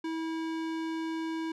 square tone with low-pass filter, 324 Hz, E4, 30 cents flat, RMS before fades -34 dBFS, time 0.04-1.52 s, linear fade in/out 5 ms, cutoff 5100 Hz, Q 0.53, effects none

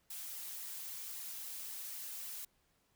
blue noise with flanger, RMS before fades -45 dBFS, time 0.1-2.45 s, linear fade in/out 5 ms, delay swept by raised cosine 0.96 to 4.96 ms, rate 3.7 Hz, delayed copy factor +0.55, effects pink hiss -75 dBFS RMS until 2.95 s

